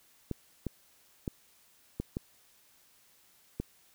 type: clicks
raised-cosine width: 3 ms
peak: -20 dBFS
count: 6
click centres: 0.313 / 0.667 / 1.278 / 2 / 2.169 / 3.6 s
effects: white hiss -64 dBFS RMS until 3.94 s